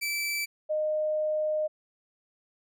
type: tone pair in turn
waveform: sawtooth / sine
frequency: 2321 / 614.8 Hz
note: D7 / D#5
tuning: -21 / -21 cents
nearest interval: octave + major seventh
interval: 2300 cents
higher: first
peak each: -25 dBFS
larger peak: neither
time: 0.01-0.46 / 0.69-1.68 s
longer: second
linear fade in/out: 20 ms
effects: none